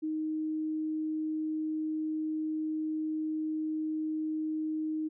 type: tone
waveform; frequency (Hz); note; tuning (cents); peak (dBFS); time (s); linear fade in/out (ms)
sine; 311.8; D#4; +4; -30; 0.02-5.09; 20
effects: none

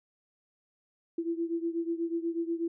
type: beating tone pair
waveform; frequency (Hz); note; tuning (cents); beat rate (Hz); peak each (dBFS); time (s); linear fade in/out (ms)
sine; 332.5 / 340.7; E4 / F4; +15 / -43; 8.2; -31 / -34; 1.18-2.68; 5
effects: none

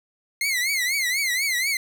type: tone with vibrato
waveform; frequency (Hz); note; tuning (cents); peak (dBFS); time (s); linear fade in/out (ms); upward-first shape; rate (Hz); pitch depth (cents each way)
sawtooth; 2093; C7; 0; -18; 0.41-1.77; 2; triangle; 4.1; 170
effects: none

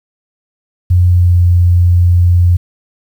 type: tone with pitch glide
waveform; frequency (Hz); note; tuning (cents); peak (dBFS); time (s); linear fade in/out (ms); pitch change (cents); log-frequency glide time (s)
sine; 89.3 to 88.07; F2 to F2; +39 to +15; -5; 0.9-2.57; 10; -24; 1.04-1.36
effects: 7-bit

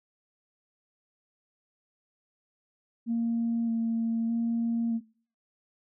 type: tone with vibrato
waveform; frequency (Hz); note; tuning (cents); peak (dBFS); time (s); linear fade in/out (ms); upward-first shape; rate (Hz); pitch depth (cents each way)
sine; 230; A#3; -23; -24; 3.06-5.01; 50; square; 0.81; 13
effects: noise-tail reverb RT60 0.5 s tail -24 dB re dry + tanh soft clip ceiling -21 dBFS

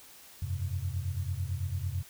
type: chord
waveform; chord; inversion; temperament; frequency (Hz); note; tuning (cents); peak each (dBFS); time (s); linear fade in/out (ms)
sine; F suspended second; none; equal with one note detuned; 87.31 / 96.32 / 130.81; F2 / G2 / C3; 0 / -30 / 0; -34 / -34 / -38; 0.42-2.03; 5
effects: white hiss -53 dBFS RMS until 2.09 s

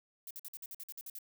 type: noise bursts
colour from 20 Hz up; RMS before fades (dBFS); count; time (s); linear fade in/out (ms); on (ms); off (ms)
violet; -45; 11; 0.27-1.187; 2; 37; 51
effects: none

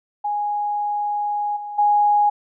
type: tone with level steps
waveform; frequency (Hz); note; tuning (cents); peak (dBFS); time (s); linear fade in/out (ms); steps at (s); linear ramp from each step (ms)
sine; 828; G#5; -5; -20 / -28 / -13; 0.24-2.3; 10; 1.56 / 1.78; 10
effects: none

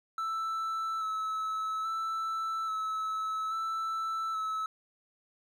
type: tone with vibrato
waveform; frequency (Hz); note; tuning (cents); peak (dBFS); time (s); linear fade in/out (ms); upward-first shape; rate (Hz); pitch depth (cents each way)
triangle; 1311; E6; -10; -29; 0.18-4.66; 2; square; 0.6; 16
effects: none

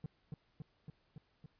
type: tone with echo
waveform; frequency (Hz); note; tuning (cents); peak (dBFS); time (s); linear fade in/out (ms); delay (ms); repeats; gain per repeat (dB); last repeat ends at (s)
triangle; 151.1; D3; +50; -36; 0.04-0.06; 2; 280; 5; -2; 1.46
effects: pink hiss -75 dBFS RMS until 1.59 s + resampled to 11025 Hz

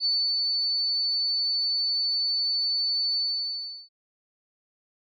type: tone with ADSR envelope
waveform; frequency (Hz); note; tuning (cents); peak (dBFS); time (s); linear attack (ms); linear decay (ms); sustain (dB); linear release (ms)
sine; 4494; C#8; +23; -21; 0-3.89; 51; 290; -2; 710
effects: none

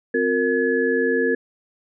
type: tone cluster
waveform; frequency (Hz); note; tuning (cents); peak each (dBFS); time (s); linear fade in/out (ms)
sine; 260.5 / 360.1 / 460 / 1701; C4 / F#4 / A#4 / G#6; -7 / -47 / -23 / +41; -24 / -25 / -20 / -24; 0.14-1.35; 5
effects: none

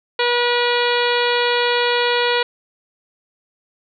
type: harmonic tone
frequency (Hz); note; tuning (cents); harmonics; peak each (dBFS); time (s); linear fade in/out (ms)
483.2; B4; -38; 1 / 2 / 3 / 4 / 5 / 6 / 7 / 8 / 9; -19 / -22 / -24 / -25 / -26 / -27 / -27 / -28 / -29; 0.19-2.43; 5
effects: none

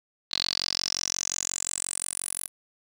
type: tone with band-pass filter sweep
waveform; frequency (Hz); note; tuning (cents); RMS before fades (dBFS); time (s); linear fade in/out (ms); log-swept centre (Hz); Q
10% pulse; 45.65; F#1; -23; -31; 0.31-2.48; 10; 4100 to 11000; 8.7
effects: none

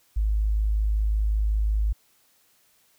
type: tone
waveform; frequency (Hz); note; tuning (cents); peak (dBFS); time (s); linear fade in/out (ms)
sine; 52.7; G#1; +26; -20; 0.16-1.93; 10
effects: white hiss -63 dBFS RMS until 2.98 s

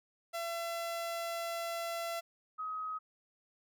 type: tone pair in turn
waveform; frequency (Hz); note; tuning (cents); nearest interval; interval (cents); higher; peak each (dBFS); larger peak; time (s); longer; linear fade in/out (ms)
sawtooth / sine; 675 / 1265.1; E5 / D#6; +41 / +28; major seventh; 1087; second; -32 / -36; first; 0.33-2.21 / 2.58-2.99; first; 20
effects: none

